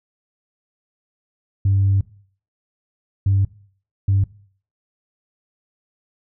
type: tone bursts at uneven times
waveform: sine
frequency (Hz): 98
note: G2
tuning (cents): 0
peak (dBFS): -12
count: 3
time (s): 1.65-2.01 / 3.26-3.45 / 4.08-4.24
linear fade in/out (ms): 5
effects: noise-tail reverb RT60 0.5 s tail -20 dB re dry + tanh soft clip ceiling -10 dBFS